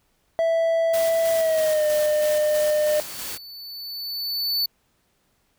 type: tone with pitch glide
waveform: triangle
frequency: 659.3 to 604.6 Hz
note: E5 to D#5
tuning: 0 to -50 cents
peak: -16 dBFS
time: 0.39-3 s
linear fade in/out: 0 ms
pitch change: -150 cents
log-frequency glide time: 1.33-1.86 s
type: noise with tremolo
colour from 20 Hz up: white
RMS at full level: -32 dBFS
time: 0.93-3.38 s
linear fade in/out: 10 ms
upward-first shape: square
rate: 3.1 Hz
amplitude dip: 35%
type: tone with exponential growth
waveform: square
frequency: 4490 Hz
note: C#8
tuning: 21 cents sharp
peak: -20 dBFS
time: 2.08-4.66 s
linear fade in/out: 5 ms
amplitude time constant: 560 ms
effects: pink hiss -67 dBFS RMS until 5.58 s